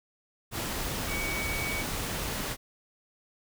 sine tone in noise, 2255 Hz, C#7, 29 cents sharp, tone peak -33 dBFS, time 1.07-1.85 s, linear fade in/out 50 ms, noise pink, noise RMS -33 dBFS, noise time 0.51-2.57 s, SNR -3 dB, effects none

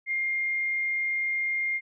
sine tone, 2118 Hz, C7, 21 cents sharp, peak -25 dBFS, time 0.06-1.81 s, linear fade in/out 50 ms, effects none

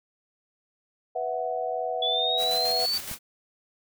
sine chord, B suspended fourth, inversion none, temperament just, 493.9 / 658.5 / 740.8 Hz, B4 / E5 / F#5, 0 / -2 / +2 cents, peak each -32 / -31 / -30 dBFS, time 1.15-2.86 s, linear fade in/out 10 ms
sine exponential sweep, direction up, 3420 to 4600 Hz, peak -24 dBFS, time 2.02-2.98 s, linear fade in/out 5 ms
white noise with tremolo, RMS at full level -35 dBFS, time 2.37-3.19 s, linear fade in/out 50 ms, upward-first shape square, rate 7.1 Hz, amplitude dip 40%
click, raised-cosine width 5 ms, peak -29 dBFS, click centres 3.114 s
effects none

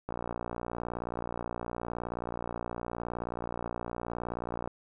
click train, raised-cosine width 1 ms, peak -21 dBFS, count 272, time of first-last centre 0.09-4.675 s, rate 59.1 Hz, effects none

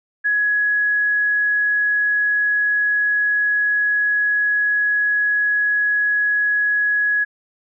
sine tone, 1677 Hz, G#6, 16 cents sharp, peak -15 dBFS, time 0.24-7.25 s, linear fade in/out 20 ms, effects none

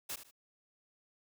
white noise with echo, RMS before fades -40 dBFS, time 0.09-0.16 s, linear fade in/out 10 ms, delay 76 ms, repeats 2, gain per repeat -11 dB, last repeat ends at 0.312 s, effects none

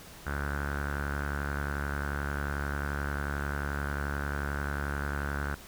sawtooth tone with low-pass filter, 71.3 Hz, C#2, 49 cents sharp, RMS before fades -33 dBFS, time 0.26-5.55 s, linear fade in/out 10 ms, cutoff 1500 Hz, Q 8.7, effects pink hiss -49 dBFS RMS until 5.67 s

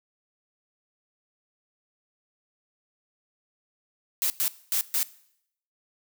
blue noise bursts at uneven times, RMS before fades -25 dBFS, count 4, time 4.22-4.3 / 4.4-4.48 / 4.72-4.81 / 4.94-5.03 s, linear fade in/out 0 ms, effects noise-tail reverb RT60 0.7 s tail -19 dB re dry

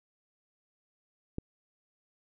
click, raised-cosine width 3 ms, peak -21 dBFS, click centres 1.384 s, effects none

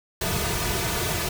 pink noise with comb filter, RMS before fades -26 dBFS, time 0.21-1.29 s, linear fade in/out 5 ms, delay 3.7 ms, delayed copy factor -0.7, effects none

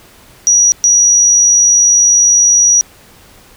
sine tone bursts at uneven times, 5800 Hz, F#8, 35 cents flat, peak -5 dBFS, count 2, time 0.47-0.72 / 0.84-2.81 s, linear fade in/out 0 ms, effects pink hiss -42 dBFS RMS until 3.56 s

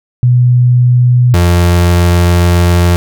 sine / 35% pulse tone pair in turn, 123.47 / 87.31 Hz, B2 / F2, 0 / 0 cents, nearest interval tritone, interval 600 cents, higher first, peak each -4 dBFS, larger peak neither, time 0.23-1.34 / 1.34-2.96 s, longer second, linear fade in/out 0 ms, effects none

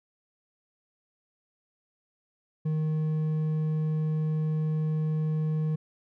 triangle tone with hard clipping, 155.56 Hz, D#3, in tune, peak -26 dBFS, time 2.65-5.76 s, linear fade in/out 10 ms, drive 7 dB, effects none

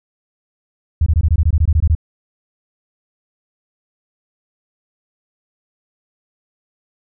sine tone bursts, 78.9 Hz, D#2, 25 cents sharp, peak -9 dBFS, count 13, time 1.01-1.951 s, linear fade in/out 5 ms, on 53 ms, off 21 ms, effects none

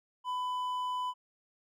sine tone with hard clipping, 1000 Hz, B5, 21 cents sharp, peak -33 dBFS, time 0.24-1.14 s, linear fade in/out 50 ms, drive 5 dB, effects none

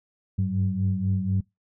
sine tone cluster, 96.1 / 100.2 / 188.5 Hz, G2 / G2 / F#3, -34 / +38 / +32 cents, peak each -26 dBFS, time 0.38-1.41 s, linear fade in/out 10 ms, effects noise-tail reverb RT60 0.2 s tail -25 dB re dry + tanh soft clip ceiling -13 dBFS

